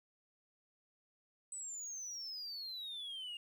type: exponential sweep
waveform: sine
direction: down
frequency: 8130 to 2807 Hz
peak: -40 dBFS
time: 1.52-3.37 s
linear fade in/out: 2 ms
effects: tanh soft clip ceiling -41 dBFS + 12-bit